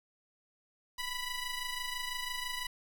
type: ring-modulated tone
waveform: 15% pulse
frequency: 987 Hz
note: B5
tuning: 1 cent flat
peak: -26 dBFS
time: 0.98-2.67 s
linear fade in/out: 5 ms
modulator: 974 Hz
effects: none